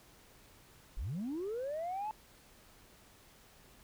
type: linear sweep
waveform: sine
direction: up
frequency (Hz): 30.43 to 880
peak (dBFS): -34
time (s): 0.97-2.11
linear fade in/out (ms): 0
effects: tanh soft clip ceiling -33 dBFS + pink hiss -61 dBFS RMS until 3.83 s